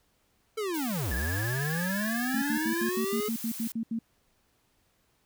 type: linear two-way sweep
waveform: square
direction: down then up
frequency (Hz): 450.7 to 58.27 to 426.7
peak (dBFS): -30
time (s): 0.57-3.29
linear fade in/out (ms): 10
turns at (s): 1.13
type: noise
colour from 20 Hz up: blue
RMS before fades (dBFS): -39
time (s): 0.74-3.72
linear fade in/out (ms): 2
type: tone with vibrato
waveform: triangle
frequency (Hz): 1688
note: G#6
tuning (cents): +28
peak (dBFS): -32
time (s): 1.11-2.91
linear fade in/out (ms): 5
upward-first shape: triangle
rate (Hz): 18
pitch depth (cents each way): 75
type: tone bursts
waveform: sine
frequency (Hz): 227.2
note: A#3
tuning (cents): -44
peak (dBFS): -28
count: 11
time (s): 2.34-3.99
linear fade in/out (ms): 5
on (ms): 80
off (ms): 77
effects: pink hiss -70 dBFS RMS until 5.25 s